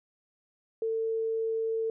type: tone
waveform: sine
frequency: 448.4 Hz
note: A4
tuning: 33 cents sharp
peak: -27 dBFS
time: 0.82-1.9 s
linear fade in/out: 2 ms
effects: none